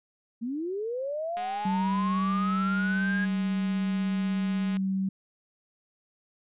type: linear sweep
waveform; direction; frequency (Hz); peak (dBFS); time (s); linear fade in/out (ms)
sine; up; 220.2 to 1661.2; -29; 0.41-3.26; 20
type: click train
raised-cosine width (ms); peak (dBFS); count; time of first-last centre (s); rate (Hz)
0.3; -26; 708; 1.37-4.769; 208
type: tone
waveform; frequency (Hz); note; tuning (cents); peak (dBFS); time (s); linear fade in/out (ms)
sine; 191.7; G3; -38; -25; 1.65-5.09; 5
effects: resampled to 8000 Hz